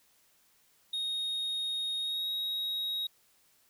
triangle tone with pitch glide, 3729 to 3792 Hz, A#7 to A#7, 0 to +29 cents, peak -30 dBFS, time 0.93-3.07 s, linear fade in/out 5 ms, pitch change +29 cents, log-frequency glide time 2-2.29 s, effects white hiss -67 dBFS RMS until 3.69 s

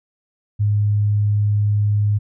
sine tone, 103.83 Hz, G#2, in tune, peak -14 dBFS, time 0.59-2.19 s, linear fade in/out 20 ms, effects none

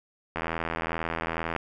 click train, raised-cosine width 0.5 ms, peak -14 dBFS, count 100, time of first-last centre 0.36-1.563 s, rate 82.3 Hz, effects none

